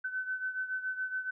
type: beating tone pair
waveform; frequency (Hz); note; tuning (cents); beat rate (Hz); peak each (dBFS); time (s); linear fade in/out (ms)
sine; 1516 / 1523.1; F#6 / F#6; +42 / +50; 7.1; -34 / -39; 0.04-1.31; 10
effects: none